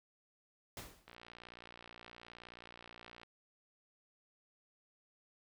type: noise with exponential decay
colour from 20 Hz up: pink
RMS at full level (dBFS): -44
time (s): 0.77-1.15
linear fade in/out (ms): 2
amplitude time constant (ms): 82
type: click train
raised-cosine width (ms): 0.3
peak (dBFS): -36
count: 128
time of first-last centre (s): 1.08-3.233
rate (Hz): 59
effects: none